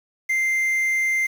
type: tone with quantisation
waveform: triangle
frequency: 2090 Hz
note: C7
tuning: 2 cents flat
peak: -17 dBFS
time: 0.29-1.27 s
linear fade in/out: 10 ms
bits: 7
effects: none